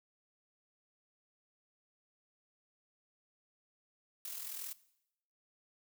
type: noise with amplitude modulation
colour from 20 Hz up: blue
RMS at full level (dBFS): -41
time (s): 4.25-4.73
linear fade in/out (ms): 2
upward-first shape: sine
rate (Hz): 41.3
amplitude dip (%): 55
effects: noise-tail reverb RT60 0.8 s tail -19 dB re dry